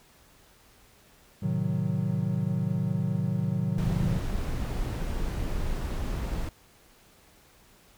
triangle chord, A diminished seventh, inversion none, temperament equal, 110 / 130.81 / 155.56 / 185 Hz, A2 / C3 / Eb3 / Gb3, 0 / 0 / 0 / 0 cents, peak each -30 / -30 / -28 / -28 dBFS, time 1.42-4.18 s, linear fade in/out 10 ms
brown noise, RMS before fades -30 dBFS, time 3.78-6.49 s, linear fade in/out 2 ms
effects pink hiss -58 dBFS RMS until 7.97 s

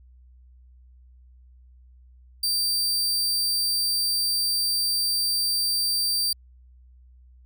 sawtooth tone, 4680 Hz, D8, 7 cents flat, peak -19 dBFS, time 2.43-6.33 s, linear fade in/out 5 ms, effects added 62 Hz sine -49 dBFS peak until 7.45 s

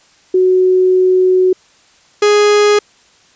sine / 45% pulse tone pair in turn, 370 / 415.3 Hz, F#4 / G#4, 0 / 0 cents, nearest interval major second, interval 200 cents, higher second, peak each -7 dBFS, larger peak neither, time 0.34-1.53 / 2.22-2.79 s, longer first, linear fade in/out 5 ms, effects white hiss -49 dBFS RMS until 3.35 s + resampled to 16000 Hz

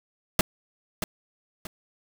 pink noise with echo, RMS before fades -19 dBFS, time 0.39-0.41 s, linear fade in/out 2 ms, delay 630 ms, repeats 2, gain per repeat -9 dB, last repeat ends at 1.67 s, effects none

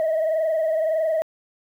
sine tone with frequency modulation, 637 Hz, D#5, 41 cents sharp, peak -17 dBFS, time 0-1.22 s, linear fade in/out 0 ms, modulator 21.7 Hz, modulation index 0.97, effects tanh soft clip ceiling -17 dBFS + 9-bit

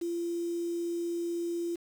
sine tone with quantisation, 342 Hz, F4, 36 cents flat, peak -30 dBFS, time 0.01-1.76 s, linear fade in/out 10 ms, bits 8, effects none

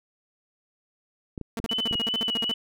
clicks, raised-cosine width 3 ms, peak -21 dBFS, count 6, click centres 1.378 / 1.413 / 1.6 / 1.642 / 1.912 / 1.954 s
sawtooth tone bursts, 227.9 Hz, A#3, 39 cents flat, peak -25 dBFS, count 14, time 1.57-2.514 s, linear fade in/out 0 ms, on 21 ms, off 50 ms
sine tone with vibrato, 2960 Hz, F#7, in tune, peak -25 dBFS, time 1.69-2.54 s, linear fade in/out 5 ms, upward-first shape sine, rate 2.5 Hz, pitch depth 39 cents each way
effects none

